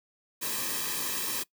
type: noise with comb filter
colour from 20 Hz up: white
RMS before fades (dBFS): -32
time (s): 0.41-1.44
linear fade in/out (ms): 20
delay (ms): 1.4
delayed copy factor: -0.8
effects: noise-tail reverb RT60 0.1 s tail -21 dB re dry